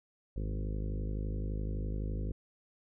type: harmonic tone with a mistuned harmonic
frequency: 51.8 Hz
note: G#1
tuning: 4 cents flat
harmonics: 1 / 2 / 3 / 4 / 5 / 6 / 7 / 8 / 9 / 10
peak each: -34 / -40 / -44 / -46 / -48 / -50 / -51 / -52 / -53 / -54 dBFS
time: 0.36-2.32 s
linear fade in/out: 5 ms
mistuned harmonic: 3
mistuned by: +27 cents
effects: none